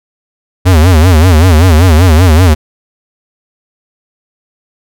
square tone with vibrato, 84.5 Hz, E2, 43 cents sharp, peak -3 dBFS, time 0.65-2.55 s, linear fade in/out 20 ms, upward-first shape sine, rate 5.2 Hz, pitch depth 190 cents each way, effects none

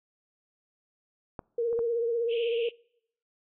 clicks, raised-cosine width 1 ms, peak -23 / -33 / -26 dBFS, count 3, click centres 1.392 / 1.729 / 1.791 s
sine tone with vibrato, 466.2 Hz, A#4, in tune, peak -25 dBFS, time 1.58-2.69 s, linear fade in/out 5 ms, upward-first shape triangle, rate 16 Hz, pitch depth 56 cents each way
pink band-pass noise, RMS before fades -41 dBFS, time 2.28-2.72 s, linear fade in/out 50 ms, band 2500 to 3200 Hz, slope 96 dB/octave
effects noise-tail reverb RT60 0.7 s tail -25 dB re dry

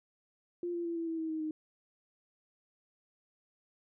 sine tone with pitch steps, 349.2 / 343.4 / 337.7 / 332.1 / 326.6 / 321.1 / 315.8 / 310.6 Hz, F4 / F4 / E4 / E4 / E4 / E4 / D#4 / D#4, 0 / -29 / +42 / +13 / -16 / -45 / +26 / -3 cents, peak -33 dBFS, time 0.63-1.51 s, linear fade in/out 2 ms, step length 110 ms, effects none

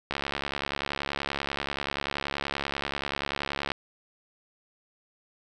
click train, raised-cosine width 0.3 ms, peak -13 dBFS, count 255, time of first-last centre 0.11-3.718 s, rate 70.4 Hz, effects none

